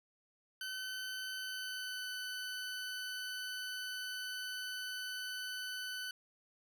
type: tone with pitch glide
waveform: 20% pulse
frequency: 1521 to 1503.5 Hz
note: F#6 to F#6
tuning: +47 to +27 cents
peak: -35 dBFS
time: 0.61-6.11 s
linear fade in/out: 2 ms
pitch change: -20 cents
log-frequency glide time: 1.34-2.07 s
effects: none